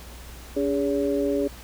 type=tone cluster; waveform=sine; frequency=285 / 410.1 / 567 Hz; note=C#4 / G#4 / C#5; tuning=+48 / -22 / +39 cents; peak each=-25 / -25 / -27 dBFS; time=0.56-1.48 s; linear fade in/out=10 ms; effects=added 60 Hz sine -42 dBFS peak until 1.63 s + pink hiss -45 dBFS RMS until 1.63 s